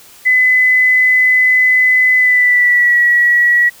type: tone with pitch glide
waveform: sine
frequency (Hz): 2014 to 1926.4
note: B6 to B6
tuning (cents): +33 to -44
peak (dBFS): -7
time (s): 0.25-3.7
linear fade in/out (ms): 20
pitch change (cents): -77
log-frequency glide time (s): 2.16-2.98
effects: white hiss -41 dBFS RMS until 3.8 s